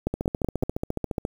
two click trains, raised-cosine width 2 ms, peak -10 / -13 dBFS, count 4 / 17, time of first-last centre 0.07-0.634 / 0.14-1.251 s, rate 5.32 / 14.4 Hz, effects 7-bit

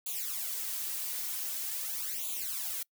blue noise with flanger, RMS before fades -36 dBFS, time 0.06-2.83 s, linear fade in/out 5 ms, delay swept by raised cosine 0.28 to 4.18 ms, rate 0.45 Hz, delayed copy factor +0.95, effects noise-tail reverb RT60 0.1 s tail -25 dB re dry

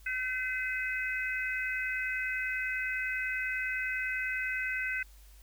harmonic tone, 510 Hz, C5, 44 cents flat, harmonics 3 / 4 / 5, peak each -34 / -35 / -37 dBFS, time 0.06-5.03 s, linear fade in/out 5 ms, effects added 50 Hz sine -52 dBFS peak until 5.42 s + white hiss -62 dBFS RMS until 5.42 s

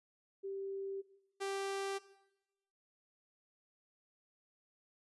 sine / sawtooth tone pair in turn, 390.8 / 392.3 Hz, G4 / G4, -5 / +1 cents, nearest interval unison, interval 6 cents, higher second, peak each -39 / -33 dBFS, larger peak second, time 0.43-1.02 / 1.4-1.99 s, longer neither, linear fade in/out 20 ms, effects noise-tail reverb RT60 0.9 s tail -17 dB re dry + resampled to 24000 Hz

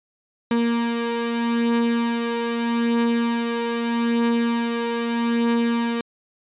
35% pulse beating tone pair, 233.8 / 234.6 Hz, A#3 / A#3, +5 / +11 cents, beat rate 0.8 Hz, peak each -19 / -25 dBFS, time 0.51-6.01 s, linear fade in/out 2 ms, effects resampled to 8000 Hz

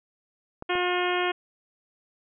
clicks, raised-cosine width 1 ms, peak -22 dBFS, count 2, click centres 0.624 / 0.754 s
harmonic tone, 358.2 Hz, F4, 44 cents sharp, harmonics 1 / 2 / 3 / 4 / 5 / 6 / 7 / 8 / 9, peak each -27 / -30 / -32 / -33 / -34 / -35 / -35 / -36 / -37 dBFS, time 0.69-1.32 s, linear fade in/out 10 ms
effects none

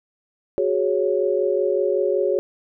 sine chord, F# suspended second, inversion none, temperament equal, 370 / 415.3 / 554.4 Hz, F#4 / G#4 / C#5, 0 / 0 / 0 cents, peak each -22 dBFS, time 0.58-2.39 s, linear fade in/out 0 ms, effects none

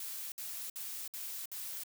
blue noise bursts, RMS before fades -42 dBFS, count 5, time 0-1.836 s, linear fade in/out 2 ms, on 320 ms, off 59 ms, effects none

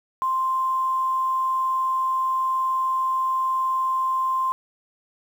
sine tone, 1046.5 Hz, C6, in tune, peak -20 dBFS, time 0.22-4.52 s, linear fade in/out 0 ms, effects 8-bit

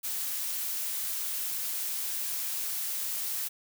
blue noise, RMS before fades -33 dBFS, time 0.03-3.49 s, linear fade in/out 20 ms, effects none

